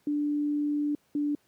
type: tone pair in turn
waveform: sine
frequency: 293.7 / 292.5 Hz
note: D4 / D4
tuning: 0 / -7 cents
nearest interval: unison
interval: 7 cents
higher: first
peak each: -25 dBFS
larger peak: neither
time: 0.07-0.95 / 1.15-1.35 s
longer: first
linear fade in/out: 2 ms
effects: pink hiss -68 dBFS RMS until 1.47 s + high-pass 100 Hz 12 dB/octave